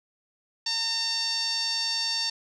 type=tone with low-pass filter; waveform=5% pulse; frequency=910 Hz; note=A#5; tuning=42 cents flat; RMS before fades=-28 dBFS; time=0.66-2.3 s; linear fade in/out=5 ms; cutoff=4900 Hz; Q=6.3; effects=none